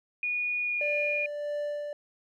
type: tone with pitch glide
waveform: sine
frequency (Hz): 2453 to 2430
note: D#7 to D#7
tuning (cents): -25 to -42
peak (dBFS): -27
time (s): 0.23-1.26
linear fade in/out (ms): 2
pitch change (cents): -17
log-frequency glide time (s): 0.62-0.81
type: tone with tremolo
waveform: triangle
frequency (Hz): 587.3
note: D5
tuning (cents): 0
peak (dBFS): -27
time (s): 0.81-1.93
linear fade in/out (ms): 2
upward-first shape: sine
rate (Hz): 1.6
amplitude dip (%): 40
effects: none